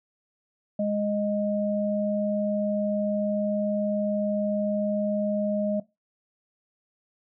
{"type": "tone pair together", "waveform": "sine", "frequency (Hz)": [206.9, 620], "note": ["G#3", "D#5"], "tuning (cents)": [-6, -6], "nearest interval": "octave + perfect fifth", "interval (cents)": 1900, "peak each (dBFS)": -26, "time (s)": [0.79, 5.8], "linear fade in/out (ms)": 5, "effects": ["noise-tail reverb RT60 0.2 s tail -18 dB re dry"]}